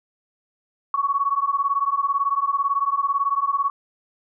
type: beating tone pair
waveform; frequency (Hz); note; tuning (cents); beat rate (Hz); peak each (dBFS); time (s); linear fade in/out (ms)
sine; 1108.7 / 1126.7; C#6 / C#6; 0 / +28; 18; -22 / -22; 0.94-3.7; 2
effects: none